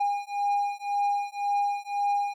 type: beating tone pair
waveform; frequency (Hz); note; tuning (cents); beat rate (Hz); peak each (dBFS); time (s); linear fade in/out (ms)
triangle; 811 / 812.9; G#5 / G#5; -41 / -37; 1.9; -26; 0-2.34; 10
effects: none